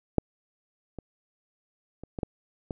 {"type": "clicks", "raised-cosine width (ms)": 2, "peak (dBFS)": [-7, -24, -27, -20, -14, -19], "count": 6, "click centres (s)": [0.183, 0.987, 2.036, 2.188, 2.232, 2.708], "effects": []}